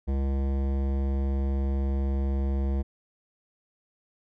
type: tone with hard clipping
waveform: sine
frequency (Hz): 68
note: C#2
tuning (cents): -33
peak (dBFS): -26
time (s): 0.07-2.83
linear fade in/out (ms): 20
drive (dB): 16
effects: none